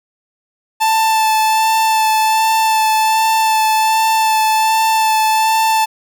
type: tone with vibrato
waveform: 45% pulse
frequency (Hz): 880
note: A5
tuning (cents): 0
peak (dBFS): -11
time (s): 0.8-5.86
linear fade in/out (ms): 20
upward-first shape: sine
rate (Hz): 1.3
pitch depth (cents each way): 14
effects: none